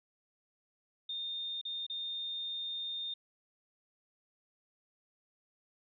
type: tone with dropouts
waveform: sine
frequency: 3643 Hz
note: A#7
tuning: 41 cents flat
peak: -36 dBFS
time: 1.09-3.14 s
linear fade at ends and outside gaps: 5 ms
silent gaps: 1.614-1.651 / 1.866-1.898 s
effects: none